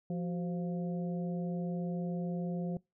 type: harmonic tone with a mistuned harmonic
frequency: 174.61 Hz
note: F3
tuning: in tune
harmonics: 1 / 2 / 3 / 4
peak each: -33 / -43 / -44 / -49 dBFS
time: 0.1-2.77 s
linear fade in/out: 2 ms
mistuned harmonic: 2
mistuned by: +110 cents
effects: noise-tail reverb RT60 0.2 s tail -23 dB re dry